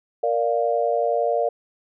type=chord; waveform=sine; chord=Bb major; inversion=none; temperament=equal; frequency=466.2 / 587.3 / 698.5 Hz; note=Bb4 / D5 / F5; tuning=0 / 0 / 0 cents; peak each=-23 dBFS; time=0.23-1.49 s; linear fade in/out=5 ms; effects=none